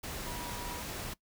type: tone in noise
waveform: sine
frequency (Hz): 966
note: B5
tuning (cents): -39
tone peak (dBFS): -44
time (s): 0.26-0.82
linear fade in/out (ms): 10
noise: pink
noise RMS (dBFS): -40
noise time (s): 0.03-1.14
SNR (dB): -7
effects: noise-tail reverb RT60 0.1 s tail -20 dB re dry